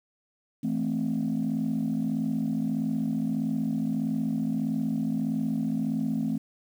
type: chord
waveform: sine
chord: A minor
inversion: second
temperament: equal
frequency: 164.81 / 220 / 261.6 Hz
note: E3 / A3 / C4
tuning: 0 / 0 / 0 cents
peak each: -31 / -27 / -28 dBFS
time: 0.63-6.38 s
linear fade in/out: 10 ms
effects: tanh soft clip ceiling -20 dBFS + 9-bit